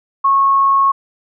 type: tone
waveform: sine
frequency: 1096 Hz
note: C#6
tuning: 20 cents flat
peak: -9 dBFS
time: 0.24-0.92 s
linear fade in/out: 10 ms
effects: none